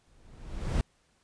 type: noise with exponential growth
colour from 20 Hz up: brown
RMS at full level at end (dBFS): -24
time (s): 0.07-0.81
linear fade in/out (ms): 0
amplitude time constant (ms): 160
effects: pink hiss -69 dBFS RMS until 1.23 s + resampled to 22050 Hz